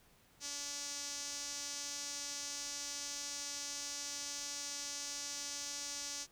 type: tone with band-pass filter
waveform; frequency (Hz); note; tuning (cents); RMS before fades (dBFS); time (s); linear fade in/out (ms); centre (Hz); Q
sawtooth; 286.4; D4; -43; -43; 0.4-6.27; 50; 6000; 3.3
effects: pink hiss -67 dBFS RMS until 6.31 s